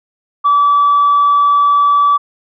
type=tone; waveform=sine; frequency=1152 Hz; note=D6; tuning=34 cents flat; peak=-6 dBFS; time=0.44-2.18 s; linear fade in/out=20 ms; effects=tanh soft clip ceiling -4 dBFS